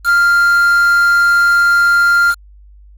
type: tone with quantisation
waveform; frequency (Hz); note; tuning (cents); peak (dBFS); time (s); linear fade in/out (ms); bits
triangle; 1396.9; F6; 0; -6; 0.04-2.35; 50; 4
effects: added 50 Hz sine -38 dBFS peak until 2.97 s + AAC 64 kbps